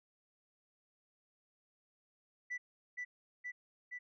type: tone with echo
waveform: sine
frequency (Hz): 1975.5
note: B6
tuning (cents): 0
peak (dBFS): -35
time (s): 2.5-2.58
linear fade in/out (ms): 20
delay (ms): 470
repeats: 3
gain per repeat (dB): -2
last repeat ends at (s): 3.99
effects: tanh soft clip ceiling -36 dBFS